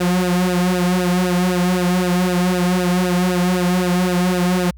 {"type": "tone with flanger", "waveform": "sawtooth", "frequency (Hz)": 180, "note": "F#3", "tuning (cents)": -47, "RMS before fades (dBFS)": -17, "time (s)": [0, 4.71], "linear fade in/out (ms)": 10, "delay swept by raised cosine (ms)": [0.9, 3.6], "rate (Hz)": 3.9, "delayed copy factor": -0.85, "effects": ["added 60 Hz sine -37 dBFS peak until 4.77 s"]}